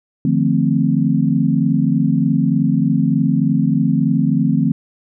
sine tone cluster, 150.4 / 173.7 / 223.9 / 262.7 Hz, D3 / F3 / A3 / C4, +42 / -9 / +30 / +7 cents, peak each -18 dBFS, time 0.25-4.72 s, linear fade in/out 2 ms, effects none

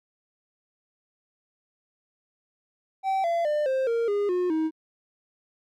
triangle tone with pitch steps, 771 / 679 / 598 / 526.6 / 463.8 / 408.4 / 359.7 / 316.8 Hz, G5 / F5 / D5 / C5 / A#4 / G#4 / F#4 / D#4, -29 / -49 / +31 / +11 / -9 / -29 / -49 / +31 cents, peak -20 dBFS, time 3.03-4.71 s, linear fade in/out 50 ms, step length 210 ms, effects MP3 96 kbps

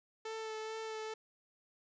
sawtooth tone with vibrato, 440 Hz, A4, in tune, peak -36 dBFS, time 0.25-1.14 s, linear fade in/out 5 ms, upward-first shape sine, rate 2.3 Hz, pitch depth 16 cents each way, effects resampled to 16000 Hz

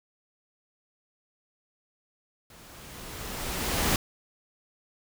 pink noise with level ramp, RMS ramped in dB -52 to -24 dBFS, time 2.5-3.96 s, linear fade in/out 2 ms, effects none

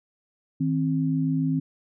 sine tone pair together, 157.9 / 265.2 Hz, D#3 / C4, +26 / +23 cents, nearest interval major sixth, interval 897 cents, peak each -24 dBFS, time 0.6-1.6 s, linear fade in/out 10 ms, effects none

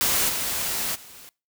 white noise with level steps, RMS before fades -22 / -27 / -45 dBFS, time 0.01-1.29 s, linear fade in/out 0 ms, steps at 0.28 / 0.94 s, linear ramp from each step 20 ms, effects noise-tail reverb RT60 0.3 s tail -24 dB re dry

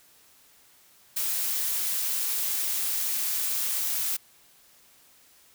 blue noise, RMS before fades -28 dBFS, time 1.16-4.17 s, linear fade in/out 10 ms, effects white hiss -58 dBFS RMS until 5.54 s

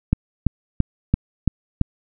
click train, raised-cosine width 5 ms, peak -3 dBFS, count 6, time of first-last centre 0.13-1.814 s, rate 2.97 Hz, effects none

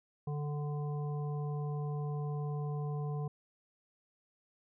harmonic tone with a mistuned harmonic, 146.83 Hz, D3, in tune, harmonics 1 / 3 / 5 / 7, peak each -34 / -44 / -48 / -51 dBFS, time 0.27-3.28 s, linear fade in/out 5 ms, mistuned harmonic 5, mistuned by +16 cents, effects none

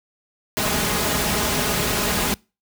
pink noise with comb filter, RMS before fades -21 dBFS, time 0.57-2.34 s, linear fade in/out 0 ms, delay 4.8 ms, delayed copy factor +0.5, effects noise-tail reverb RT60 0.3 s tail -26 dB re dry + high-pass 60 Hz 12 dB/octave

